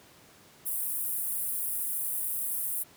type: high-pass noise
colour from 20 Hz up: pink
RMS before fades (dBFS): -32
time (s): 0.65-2.84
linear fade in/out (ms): 20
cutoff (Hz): 9500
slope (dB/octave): 48
effects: pink hiss -56 dBFS RMS until 2.96 s + high-pass 100 Hz 12 dB/octave